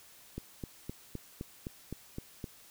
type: click train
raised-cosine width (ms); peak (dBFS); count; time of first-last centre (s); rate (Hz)
3; -25; 9; 0.38-2.442; 3.88
effects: white hiss -57 dBFS RMS until 2.7 s